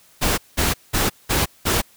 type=noise bursts; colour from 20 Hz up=pink; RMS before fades=-19 dBFS; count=5; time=0.21-1.82 s; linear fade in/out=20 ms; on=170 ms; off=190 ms; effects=white hiss -53 dBFS RMS until 1.96 s